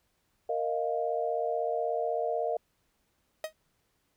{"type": "chord", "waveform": "sine", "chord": "Bb suspended fourth", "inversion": "none", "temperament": "equal with one note detuned", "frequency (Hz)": [464.8, 622.3, 698.5], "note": ["Bb4", "Eb5", "F5"], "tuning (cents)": [-5, 0, 0], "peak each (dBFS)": -32, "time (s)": [0.49, 2.57], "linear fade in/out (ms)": 5}
{"type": "tone with exponential decay", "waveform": "45% pulse", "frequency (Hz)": 629, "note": "D#5", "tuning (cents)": 19, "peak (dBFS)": -29, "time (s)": [3.44, 3.53], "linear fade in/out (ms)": 2, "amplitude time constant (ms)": 19}
{"effects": ["pink hiss -74 dBFS RMS until 4.16 s"]}